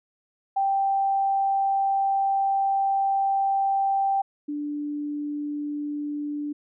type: tone pair in turn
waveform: sine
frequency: 784 / 293.7 Hz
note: G5 / D4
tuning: 0 / 0 cents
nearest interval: octave + perfect fourth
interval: 1700 cents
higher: first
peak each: -20 / -27 dBFS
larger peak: first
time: 0.56-4.22 / 4.48-6.53 s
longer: first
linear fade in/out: 10 ms
effects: none